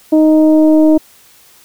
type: tone with frequency modulation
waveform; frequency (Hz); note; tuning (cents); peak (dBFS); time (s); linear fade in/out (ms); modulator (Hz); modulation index
sine; 311.1; D#4; 0; -4; 0.12-0.98; 10; 311; 0.74
effects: white hiss -45 dBFS RMS until 1.64 s